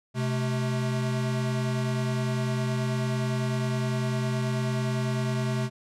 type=tone pair together; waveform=square; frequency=127.84 / 216.3 Hz; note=C3 / A3; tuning=-40 / -29 cents; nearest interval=major sixth; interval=911 cents; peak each=-27 / -32 dBFS; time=0.14-5.7 s; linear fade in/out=50 ms; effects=low-pass 9000 Hz 12 dB/octave